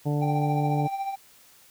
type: harmonic tone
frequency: 146.83 Hz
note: D3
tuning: in tune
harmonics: 1 / 2 / 3 / 4 / 5 / 6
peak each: -24 / -30 / -34 / -36 / -38 / -40 dBFS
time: 0.05-0.88 s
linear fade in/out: 20 ms
type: tone with tremolo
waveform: triangle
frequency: 784 Hz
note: G5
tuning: in tune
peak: -23 dBFS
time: 0.21-1.16 s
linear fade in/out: 20 ms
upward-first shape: triangle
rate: 14 Hz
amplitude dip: 65%
effects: white hiss -55 dBFS RMS until 1.7 s